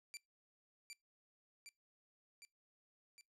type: tone with echo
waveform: 15% pulse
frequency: 2349 Hz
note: D7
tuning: in tune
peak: -40 dBFS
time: 0.14-0.17 s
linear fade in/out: 0 ms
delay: 760 ms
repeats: 4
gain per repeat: -3 dB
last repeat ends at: 3.21 s
effects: noise-tail reverb RT60 0.2 s tail -24 dB re dry + low-pass 12000 Hz 12 dB/octave